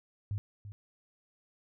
sine tone with echo, 102.1 Hz, G#2, 29 cents flat, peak -31 dBFS, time 0.31-0.38 s, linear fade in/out 0 ms, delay 340 ms, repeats 1, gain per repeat -11 dB, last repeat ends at 0.72 s, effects none

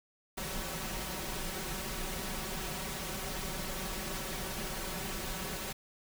pink noise with comb filter, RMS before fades -38 dBFS, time 0.37-5.73 s, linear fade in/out 10 ms, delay 5.3 ms, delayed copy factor +0.75, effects none

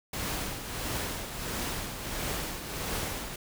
pink noise with tremolo, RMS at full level -32 dBFS, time 0.13-3.36 s, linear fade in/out 5 ms, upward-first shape triangle, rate 1.5 Hz, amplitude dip 60%, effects none

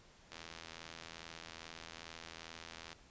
click train, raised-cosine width 0.2 ms, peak -30 dBFS, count 216, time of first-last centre 0.32-2.929 s, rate 82.4 Hz, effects pink hiss -63 dBFS RMS until 3.1 s + resampled to 16000 Hz

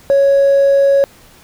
triangle tone with hard clipping, 554.4 Hz, C#5, in tune, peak -7 dBFS, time 0.1-1.04 s, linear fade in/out 0 ms, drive 2 dB, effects pink hiss -44 dBFS RMS until 1.43 s

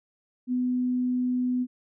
sine tone, 250 Hz, B3, 21 cents sharp, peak -23 dBFS, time 0.47-1.67 s, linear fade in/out 50 ms, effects none

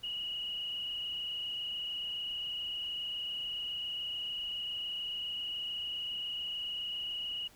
sine tone with frequency modulation, 2900 Hz, F#7, 35 cents flat, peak -35 dBFS, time 0.03-7.48 s, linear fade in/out 10 ms, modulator 27.1 Hz, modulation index 2, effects pink hiss -60 dBFS RMS until 7.55 s

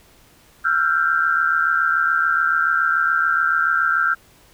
sine tone cluster, 1341 / 1408 / 1571 Hz, E6 / F6 / G6, +29 / +14 / +3 cents, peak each -20 dBFS, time 0.64-4.15 s, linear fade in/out 20 ms, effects pink hiss -52 dBFS RMS until 4.53 s

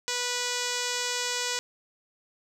5% pulse tone with low-pass filter, 490.6 Hz, B4, 12 cents flat, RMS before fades -30 dBFS, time 0.08-1.59 s, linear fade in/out 0 ms, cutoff 8100 Hz, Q 2.2, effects none

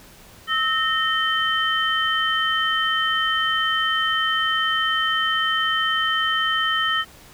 sine tone cluster, 1298 / 1841 / 3082 Hz, E6 / A#6 / G7, -27 / -22 / -30 cents, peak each -23 dBFS, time 0.47-7.05 s, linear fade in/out 50 ms, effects pink hiss -47 dBFS RMS until 7.33 s

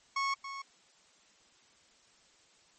30% pulse tone with echo, 1100 Hz, C#6, 14 cents flat, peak -27 dBFS, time 0.16-0.34 s, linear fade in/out 5 ms, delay 280 ms, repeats 1, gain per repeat -10 dB, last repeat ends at 0.62 s, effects white hiss -64 dBFS RMS until 2.78 s + MP3 32 kbps

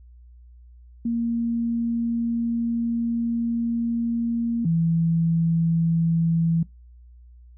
sine tone pair in turn, 233.1 / 165.29 Hz, A#3 / E3, 0 / +5 cents, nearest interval tritone, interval 595 cents, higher first, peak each -21 / -18 dBFS, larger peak second, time 1.05-4.65 / 4.65-6.63 s, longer first, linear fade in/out 5 ms, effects noise-tail reverb RT60 0.2 s tail -22 dB re dry + added 60 Hz sine -45 dBFS peak until 7.57 s

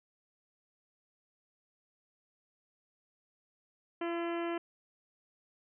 harmonic tone with a mistuned harmonic, 340 Hz, F4, 46 cents flat, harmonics 1 / 2 / 3 / 4 / 5 / 6 / 7 / 8 / 9, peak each -34 / -40 / -44 / -46 / -48 / -50 / -51 / -52 / -53 dBFS, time 4.01-4.58 s, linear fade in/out 5 ms, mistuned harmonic 4, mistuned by -18 cents, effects none

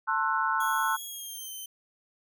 sine chord, F# half-diminished seventh, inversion first, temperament just, 888 / 1065.6 / 1332 / 1480 Hz, A5 / C6 / E6 / F#6, +16 / +31 / +18 / 0 cents, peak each -30 dBFS, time 0.07-0.97 s, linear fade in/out 20 ms
5% pulse tone with pitch glide, 3322 to 3082 Hz, G#7 to G7, 0 to -30 cents, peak -30 dBFS, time 0.6-1.66 s, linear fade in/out 5 ms, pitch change -130 cents, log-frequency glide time 1.05-1.53 s
effects none

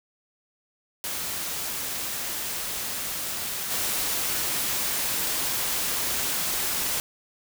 white noise with level steps, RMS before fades -31 / -27 dBFS, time 1.04-7 s, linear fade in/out 0 ms, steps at 3.7 s, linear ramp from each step 20 ms, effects none

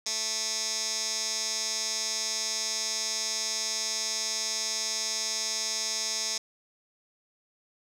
15% pulse tone with band-pass filter, 220 Hz, A3, in tune, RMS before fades -31 dBFS, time 0.06-6.38 s, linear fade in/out 5 ms, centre 5800 Hz, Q 4.8, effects none

